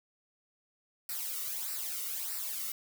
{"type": "noise with flanger", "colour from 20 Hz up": "blue", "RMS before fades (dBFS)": -37, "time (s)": [1.09, 2.72], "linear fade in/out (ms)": 2, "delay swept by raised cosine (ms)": [0.3, 1.23], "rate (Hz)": 1.6, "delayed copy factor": -0.7, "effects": []}